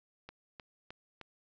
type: click train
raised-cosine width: 0.3 ms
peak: -30 dBFS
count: 4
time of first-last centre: 0.29-1.213 s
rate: 3.25 Hz
effects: resampled to 16000 Hz